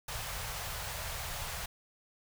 pink band-stop noise, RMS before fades -39 dBFS, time 0.08-1.66 s, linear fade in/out 5 ms, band 140 to 560 Hz, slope 24 dB/octave, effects none

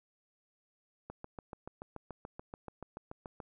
click train, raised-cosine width 1 ms, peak -29 dBFS, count 17, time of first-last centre 1.1-3.402 s, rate 6.95 Hz, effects none

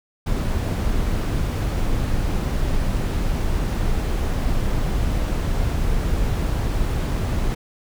brown noise, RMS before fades -21 dBFS, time 0.26-7.55 s, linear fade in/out 10 ms, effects none

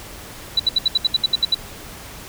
sine tone bursts, 3951 Hz, B7, in tune, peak -12 dBFS, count 11, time 0.57-1.546 s, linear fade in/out 5 ms, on 26 ms, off 69 ms, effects pink hiss -37 dBFS RMS until 2.28 s

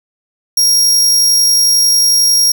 sawtooth tone with amplitude modulation, 5600 Hz, F8, 4 cents sharp, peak -4 dBFS, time 0.57-2.52 s, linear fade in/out 5 ms, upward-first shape sine, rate 51.1 Hz, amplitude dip 25%, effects 7-bit

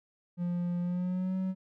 triangle tone with pitch glide, 175.3 to 187.88 Hz, F3 to F#3, +7 to +27 cents, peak -27 dBFS, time 0.37-1.55 s, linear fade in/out 50 ms, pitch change +120 cents, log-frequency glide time 0.81-1.36 s, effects none

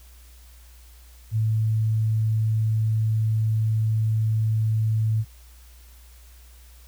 sine tone, 110 Hz, A2, in tune, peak -19 dBFS, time 1.31-5.25 s, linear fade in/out 50 ms, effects added 60 Hz sine -46 dBFS peak until 6.87 s + white hiss -55 dBFS RMS until 6.87 s

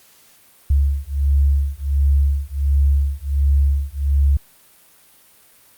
sine beating tone pair, 69.4 / 70.8 Hz, C#2 / C#2, +3 / +37 cents, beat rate 1.4 Hz, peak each -17 dBFS, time 0.7-4.37 s, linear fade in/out 5 ms, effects white hiss -51 dBFS RMS until 5.77 s + Opus 48 kbps

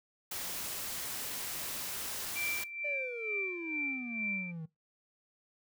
white noise, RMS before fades -39 dBFS, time 0.31-2.64 s, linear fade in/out 5 ms
sine tone with tremolo, 2347 Hz, D7, 2 cents flat, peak -33 dBFS, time 2.35-4.52 s, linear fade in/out 20 ms, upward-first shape sine, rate 2.2 Hz, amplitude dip 70%
triangle exponential sweep, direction down, 598 to 155.56 Hz, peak -37 dBFS, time 2.84-4.66 s, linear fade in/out 10 ms
effects noise-tail reverb RT60 0.2 s tail -21 dB re dry

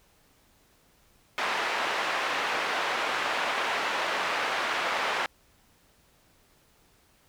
pink band-pass noise, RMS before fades -29 dBFS, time 1.38-5.26 s, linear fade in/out 0 ms, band 740 to 2600 Hz, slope 12 dB/octave, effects pink hiss -63 dBFS RMS until 7.28 s

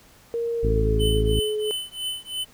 sine tone with pitch glide, 466.2 to 425 Hz, A#4 to G#4, 0 to +40 cents, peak -23 dBFS, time 0.34-1.71 s, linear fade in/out 0 ms, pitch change -160 cents, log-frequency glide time 0.57-0.99 s
harmonic tone, 54.1 Hz, A1, 29 cents flat, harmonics 1 / 2 / 3 / 4 / 5 / 6 / 7 / 8, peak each -21 / -25 / -33 / -33 / -33 / -38 / -36 / -36 dBFS, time 0.63-1.4 s, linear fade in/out 5 ms
square tone with tremolo, 3025 Hz, F#7, 38 cents sharp, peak -25 dBFS, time 0.99-2.45 s, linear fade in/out 20 ms, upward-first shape triangle, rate 3 Hz, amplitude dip 100%
effects pink hiss -53 dBFS RMS until 2.53 s

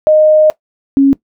sine tone pair in turn, 617 / 274.8 Hz, D#5 / C#4, -15 / -15 cents, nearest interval octave + major second, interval 1400 cents, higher first, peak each -4 dBFS, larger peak neither, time 0.07-0.5 / 0.97-1.13 s, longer first, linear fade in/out 0 ms, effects noise-tail reverb RT60 0.1 s tail -19 dB re dry

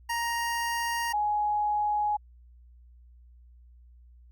25% pulse / sine tone pair in turn, 936 / 836.2 Hz, A#5 / G#5, +7 / +12 cents, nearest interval major second, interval 195 cents, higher first, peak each -24 dBFS, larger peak neither, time 0.09-1.13 / 1.13-2.17 s, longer neither, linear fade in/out 10 ms, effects added 60 Hz sine -51 dBFS peak until 4.31 s + Opus 48 kbps

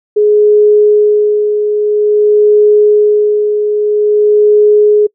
sine tone with tremolo, 419.5 Hz, G#4, 17 cents sharp, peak -3 dBFS, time 0.16-5.07 s, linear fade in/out 10 ms, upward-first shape sine, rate 0.5 Hz, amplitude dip 50%, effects noise-tail reverb RT60 0.1 s tail -26 dB re dry

